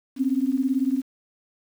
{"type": "beating tone pair", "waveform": "sine", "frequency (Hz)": [255.9, 273.9], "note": ["C4", "C#4"], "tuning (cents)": [-38, -21], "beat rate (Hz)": 18, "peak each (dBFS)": -23, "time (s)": [0.16, 1.03], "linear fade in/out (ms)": 50, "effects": ["8-bit"]}